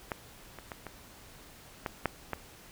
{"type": "clicks", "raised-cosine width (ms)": 0.5, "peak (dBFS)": [-17, -28, -23, -25, -17, -12, -17], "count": 7, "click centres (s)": [0.118, 0.587, 0.718, 0.867, 1.862, 2.057, 2.333], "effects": ["pink hiss -53 dBFS RMS until 2.71 s"]}